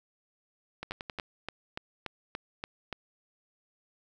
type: two click trains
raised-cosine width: 0.3 ms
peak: -19 / -21 dBFS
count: 8 / 5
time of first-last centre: 0.91-2.927 / 0.83-1.187 s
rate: 3.47 / 11.2 Hz
effects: 10-bit